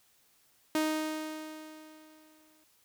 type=tone with exponential decay; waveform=sawtooth; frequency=311.1 Hz; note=D#4; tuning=in tune; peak=-22 dBFS; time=0.75-2.64 s; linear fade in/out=2 ms; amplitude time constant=410 ms; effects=white hiss -67 dBFS RMS until 2.84 s